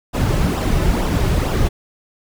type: noise with flanger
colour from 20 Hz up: brown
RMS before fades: -17 dBFS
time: 0.13-1.69 s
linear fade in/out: 20 ms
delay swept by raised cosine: 0.46 to 4.36 ms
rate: 2.2 Hz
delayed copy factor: -0.6
effects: none